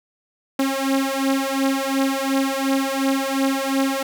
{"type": "beating tone pair", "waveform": "sawtooth", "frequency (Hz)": [269.1, 271.9], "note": ["C4", "C#4"], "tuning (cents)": [49, -33], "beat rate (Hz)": 2.8, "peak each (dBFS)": -18, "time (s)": [0.59, 4.03], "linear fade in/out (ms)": 5, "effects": []}